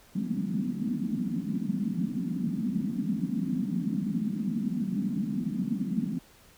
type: band-pass noise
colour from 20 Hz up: white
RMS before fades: -30 dBFS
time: 0.15-6.19 s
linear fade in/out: 10 ms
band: 170 to 250 Hz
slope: 48 dB/octave
effects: pink hiss -57 dBFS RMS until 6.57 s